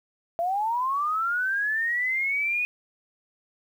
sine linear sweep, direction up, 664 to 2489 Hz, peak -23 dBFS, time 0.39-2.65 s, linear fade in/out 0 ms, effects 9-bit

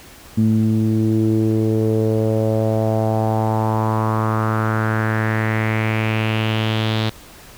sawtooth tone with low-pass filter sweep, 110 Hz, A2, in tune, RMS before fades -18 dBFS, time 0.37-7.1 s, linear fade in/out 10 ms, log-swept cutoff 230 to 3800 Hz, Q 3.9, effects pink hiss -42 dBFS RMS until 7.57 s

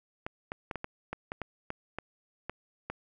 clicks, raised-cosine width 0.5 ms, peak -20 dBFS, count 12, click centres 0.265 / 0.519 / 0.712 / 0.757 / 0.844 / 1.13 / 1.319 / 1.417 / 1.704 / 1.986 / 2.496 / 2.9 s, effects none

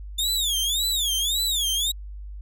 sawtooth tone with vibrato, 3536 Hz, A7, 8 cents sharp, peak -19 dBFS, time 0.18-1.92 s, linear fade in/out 10 ms, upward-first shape sine, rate 1.8 Hz, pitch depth 210 cents each way, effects added 50 Hz sine -34 dBFS peak until 2.41 s

